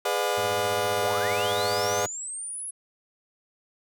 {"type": "chord", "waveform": "30% pulse", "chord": "G# diminished seventh", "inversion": "none", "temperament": "just", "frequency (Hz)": [415.3, 498.4, 598, 717.6], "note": ["G#4", "B4", "D5", "F5"], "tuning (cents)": [0, 16, 31, 47], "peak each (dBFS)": -27, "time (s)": [0.05, 2.06], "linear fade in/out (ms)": 5}
{"type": "tone with tremolo", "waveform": "sawtooth", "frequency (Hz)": 103.83, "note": "G#2", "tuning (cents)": 0, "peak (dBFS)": -30, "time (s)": [0.37, 2.07], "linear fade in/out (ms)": 10, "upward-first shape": "triangle", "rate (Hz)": 15, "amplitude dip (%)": 70}
{"type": "linear sweep", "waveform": "sine", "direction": "up", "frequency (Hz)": [351.1, 10750], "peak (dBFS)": -32, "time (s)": [1.02, 2.71], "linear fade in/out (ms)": 10}
{"effects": []}